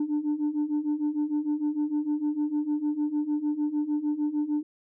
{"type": "beating tone pair", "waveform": "sine", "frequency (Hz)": [293.7, 300.3], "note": ["D4", "D4"], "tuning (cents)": [0, 39], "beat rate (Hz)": 6.6, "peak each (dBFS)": [-28, -25], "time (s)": [0, 4.63], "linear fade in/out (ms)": 5, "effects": ["tanh soft clip ceiling -21 dBFS"]}